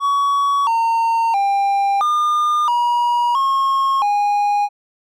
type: tone with pitch steps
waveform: triangle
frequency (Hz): 1125 / 915 / 796 / 1209 / 959 / 1084 / 821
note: C#6 / A#5 / G5 / D6 / A#5 / C#6 / G#5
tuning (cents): +25 / -32 / +26 / +50 / +49 / -39 / -20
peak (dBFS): -12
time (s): 0-4.69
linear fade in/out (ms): 50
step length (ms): 670
effects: none